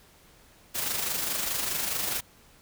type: noise with amplitude modulation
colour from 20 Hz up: white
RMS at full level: -28 dBFS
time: 0.74-2.21 s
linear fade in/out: 20 ms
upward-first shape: sine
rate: 24.8 Hz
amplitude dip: 45%
effects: pink hiss -57 dBFS RMS until 2.61 s